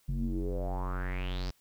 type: tone with low-pass filter sweep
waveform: square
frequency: 45.66 Hz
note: F#1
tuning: 22 cents flat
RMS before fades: -33 dBFS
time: 0.08-1.51 s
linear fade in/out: 10 ms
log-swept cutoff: 160 to 5300 Hz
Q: 6
effects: white hiss -68 dBFS RMS until 1.6 s